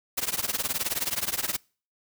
white noise with tremolo, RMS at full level -25 dBFS, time 0.17-1.57 s, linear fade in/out 10 ms, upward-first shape triangle, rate 19 Hz, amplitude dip 100%, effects noise-tail reverb RT60 0.4 s tail -26 dB re dry

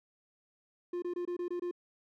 triangle tone bursts, 352.5 Hz, F4, 16 cents sharp, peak -31 dBFS, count 7, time 0.93-1.712 s, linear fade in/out 5 ms, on 92 ms, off 23 ms, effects none

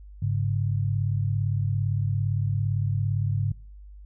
sine tone pair together, 102.26 / 139.9 Hz, G#2 / C#3, -26 / +16 cents, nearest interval perfect fourth, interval 542 cents, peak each -24 / -27 dBFS, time 0.22-3.52 s, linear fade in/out 5 ms, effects noise-tail reverb RT60 0.4 s tail -24 dB re dry + added 50 Hz sine -42 dBFS peak until 4.05 s

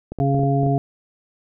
clicks, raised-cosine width 2 ms, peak -17 dBFS, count 7, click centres 0.12 / 0.187 / 0.346 / 0.393 / 0.434 / 0.633 / 0.664 s
harmonic tone, 138.59 Hz, C#3, in tune, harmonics 1 / 2 / 3 / 5, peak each -18 / -23 / -25 / -23 dBFS, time 0.2-0.78 s, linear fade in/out 0 ms
effects none

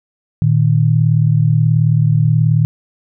sine tone pair together, 115.3 / 153.91 Hz, A#2 / D#3, -19 / -18 cents, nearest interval perfect fourth, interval 501 cents, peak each -12 dBFS, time 0.42-2.65 s, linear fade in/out 0 ms, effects none

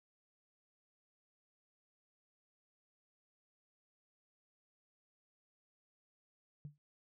sine tone with exponential decay, 146.83 Hz, D3, in tune, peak -40 dBFS, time 6.65-6.78 s, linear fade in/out 0 ms, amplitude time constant 27 ms, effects tanh soft clip ceiling -38 dBFS

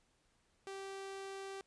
sawtooth tone, 389.5 Hz, G4, 11 cents flat, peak -40 dBFS, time 0.67-1.61 s, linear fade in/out 0 ms, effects pink hiss -75 dBFS RMS until 1.66 s + resampled to 22050 Hz

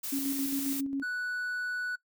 blue noise, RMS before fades -36 dBFS, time 0.03-0.81 s, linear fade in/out 10 ms
sine tone with tremolo, 275.1 Hz, C#4, 13 cents flat, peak -28 dBFS, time 0.12-1.03 s, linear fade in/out 10 ms, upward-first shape square, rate 7.4 Hz, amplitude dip 40%
triangle tone, 1480 Hz, F#6, in tune, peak -29 dBFS, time 1.02-1.96 s, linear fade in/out 10 ms
effects noise-tail reverb RT60 0.1 s tail -20 dB re dry

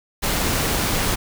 pink noise with amplitude modulation, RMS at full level -20 dBFS, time 0.22-1.16 s, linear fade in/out 20 ms, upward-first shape sine, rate 179 Hz, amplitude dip 25%, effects none

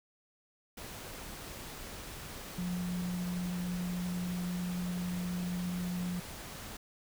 sine tone in noise, 178.5 Hz, F3, 38 cents sharp, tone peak -33 dBFS, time 2.58-6.2 s, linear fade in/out 5 ms, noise pink, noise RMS -45 dBFS, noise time 0.77-6.77 s, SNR +9 dB, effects none

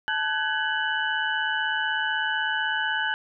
sine tone cluster, 874 / 1509 / 1665 / 2974 Hz, A5 / F#6 / G#6 / F#7, -12 / +34 / +4 / +8 cents, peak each -30 / -27 / -29 / -31 dBFS, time 0.08-3.14 s, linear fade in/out 0 ms, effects none

